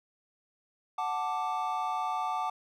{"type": "chord", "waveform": "triangle", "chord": "D major", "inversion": "first", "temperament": "equal", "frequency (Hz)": [740, 880, 1174.7], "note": ["F#5", "A5", "D6"], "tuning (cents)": [0, 0, 0], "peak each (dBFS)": -32, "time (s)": [0.98, 2.5], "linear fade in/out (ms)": 5, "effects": []}